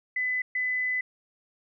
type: tone bursts at uneven times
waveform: sine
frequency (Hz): 2007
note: B6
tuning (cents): +27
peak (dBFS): -25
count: 2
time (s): 0.16-0.42 / 0.55-1.01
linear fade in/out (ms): 5
effects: none